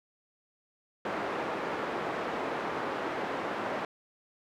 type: band-pass noise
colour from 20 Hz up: pink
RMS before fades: -34 dBFS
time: 1.05-3.85 s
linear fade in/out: 2 ms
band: 340 to 1500 Hz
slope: 12 dB/octave
effects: none